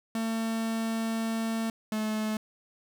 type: tone pair in turn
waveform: 45% pulse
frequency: 225 / 216.1 Hz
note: A3 / A3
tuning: +39 / -31 cents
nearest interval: minor second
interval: 70 cents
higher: first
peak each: -28 dBFS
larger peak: neither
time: 0.15-1.7 / 1.92-2.37 s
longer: first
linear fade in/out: 2 ms
effects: none